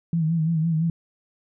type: tone with vibrato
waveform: sine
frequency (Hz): 162.2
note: E3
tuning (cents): -28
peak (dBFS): -19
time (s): 0.13-0.9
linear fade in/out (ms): 2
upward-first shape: sine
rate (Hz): 5.9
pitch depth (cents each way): 68
effects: none